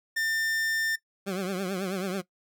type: tone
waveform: 45% pulse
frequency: 1800 Hz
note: A6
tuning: 39 cents sharp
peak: -26 dBFS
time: 0.16-0.96 s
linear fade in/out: 10 ms
type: tone with vibrato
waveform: 20% pulse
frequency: 188.9 Hz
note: F#3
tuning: 36 cents sharp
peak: -24 dBFS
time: 1.26-2.22 s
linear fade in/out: 20 ms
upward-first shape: triangle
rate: 9.2 Hz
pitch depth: 120 cents each way
effects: noise-tail reverb RT60 0.1 s tail -19 dB re dry